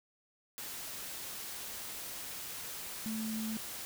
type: tone in noise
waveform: sine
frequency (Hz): 220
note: A3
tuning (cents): 0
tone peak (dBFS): -35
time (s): 3.06-3.57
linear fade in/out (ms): 0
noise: white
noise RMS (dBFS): -43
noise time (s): 0.58-3.85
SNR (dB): +5
effects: none